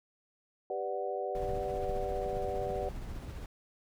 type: chord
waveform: sine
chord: G major seventh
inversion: none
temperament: equal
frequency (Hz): 392 / 493.9 / 587.3 / 740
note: G4 / B4 / D5 / F#5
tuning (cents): 0 / 0 / 0 / 0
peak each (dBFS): -38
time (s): 0.7-2.89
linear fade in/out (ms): 2
type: noise with tremolo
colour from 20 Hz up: brown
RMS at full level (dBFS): -39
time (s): 1.35-3.46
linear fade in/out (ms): 2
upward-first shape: sine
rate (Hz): 15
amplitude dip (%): 30
type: clicks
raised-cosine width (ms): 5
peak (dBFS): -31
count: 10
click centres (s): 1.535 / 1.739 / 1.894 / 2.263 / 2.332 / 2.368 / 2.671 / 2.704 / 2.762 / 3.117
effects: none